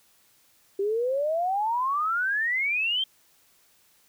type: exponential sweep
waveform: sine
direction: up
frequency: 387.3 to 3201 Hz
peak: -23 dBFS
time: 0.79-3.04 s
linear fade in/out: 5 ms
effects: white hiss -62 dBFS RMS until 4.08 s